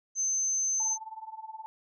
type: tone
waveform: sine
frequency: 6210 Hz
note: G8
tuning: 17 cents flat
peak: -26 dBFS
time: 0.15-0.98 s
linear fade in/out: 50 ms
type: tone with tremolo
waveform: sine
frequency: 880 Hz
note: A5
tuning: in tune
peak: -36 dBFS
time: 0.8-1.66 s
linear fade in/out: 0 ms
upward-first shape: sine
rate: 19 Hz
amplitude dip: 85%
effects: none